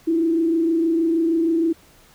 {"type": "tone with frequency modulation", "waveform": "sine", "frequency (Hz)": 329.6, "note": "E4", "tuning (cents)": 0, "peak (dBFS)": -16, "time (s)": [0.07, 1.73], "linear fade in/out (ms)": 10, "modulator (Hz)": 26.4, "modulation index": 0.49, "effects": ["pink hiss -52 dBFS RMS until 2.14 s"]}